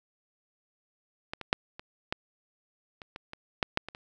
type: clicks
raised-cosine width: 0.3 ms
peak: -18 / -22 / -6 / -25 / -13 / -27 / -24 / -24 / -9 / -9 / -22 / -27 dBFS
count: 12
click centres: 1.335 / 1.413 / 1.529 / 1.795 / 2.125 / 3.018 / 3.161 / 3.334 / 3.628 / 3.774 / 3.886 / 3.949 s
effects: none